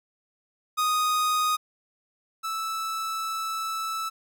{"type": "tone pair in turn", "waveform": "45% pulse", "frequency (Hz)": [1243, 1313.6], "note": ["D#6", "E6"], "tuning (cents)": [-2, -6], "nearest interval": "minor second", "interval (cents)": 96, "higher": "second", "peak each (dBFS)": [-22, -28], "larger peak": "first", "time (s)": [[0.77, 1.57], [2.43, 4.1]], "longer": "second", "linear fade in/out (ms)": 20, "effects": []}